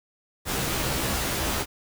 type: noise with comb filter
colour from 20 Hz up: pink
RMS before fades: -27 dBFS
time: 0.45-1.66 s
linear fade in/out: 50 ms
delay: 15 ms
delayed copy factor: +0.7
effects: none